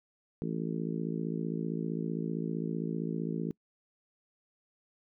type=harmonic tone; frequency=55.4 Hz; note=A1; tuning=13 cents sharp; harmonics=3 / 4 / 5 / 6 / 7 / 8; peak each=-35 / -37 / -39 / -41 / -42 / -43 dBFS; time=0.42-3.51 s; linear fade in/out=0 ms; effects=noise-tail reverb RT60 0.1 s tail -25 dB re dry